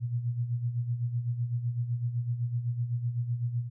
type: tone with tremolo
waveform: sine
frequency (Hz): 120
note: B2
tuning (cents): -49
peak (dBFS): -25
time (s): 0-3.7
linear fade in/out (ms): 50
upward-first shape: sine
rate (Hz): 7.9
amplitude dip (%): 65
effects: none